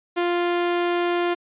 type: tone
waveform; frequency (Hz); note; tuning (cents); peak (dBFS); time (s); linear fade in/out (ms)
sawtooth; 349.2; F4; 0; -16; 0.16-1.35; 20
effects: resampled to 8000 Hz